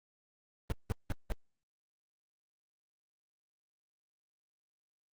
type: noise bursts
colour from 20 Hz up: brown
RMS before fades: -31 dBFS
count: 4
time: 0.7-1.32 s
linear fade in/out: 0 ms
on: 20 ms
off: 180 ms
effects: Opus 24 kbps